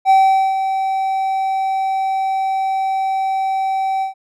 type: tone with ADSR envelope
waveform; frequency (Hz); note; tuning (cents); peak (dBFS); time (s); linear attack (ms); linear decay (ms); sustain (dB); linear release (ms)
triangle; 770; G5; -31; -5; 0.05-4.14; 49; 440; -9; 120
effects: none